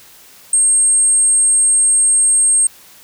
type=tone; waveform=sine; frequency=8500 Hz; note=C9; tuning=26 cents sharp; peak=-9 dBFS; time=0.53-2.67 s; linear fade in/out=2 ms; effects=white hiss -43 dBFS RMS until 3.03 s